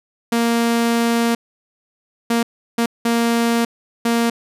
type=tone bursts at uneven times; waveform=sawtooth; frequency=233.1 Hz; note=A#3; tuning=in tune; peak=-11 dBFS; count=5; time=0.32-1.35 / 2.3-2.43 / 2.78-2.86 / 3.05-3.65 / 4.05-4.3 s; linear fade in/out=5 ms; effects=resampled to 32000 Hz